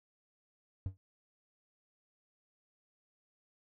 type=tone with exponential decay; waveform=triangle; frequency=95 Hz; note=F#2; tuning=46 cents sharp; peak=-28 dBFS; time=0.86-0.97 s; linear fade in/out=0 ms; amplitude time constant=23 ms; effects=none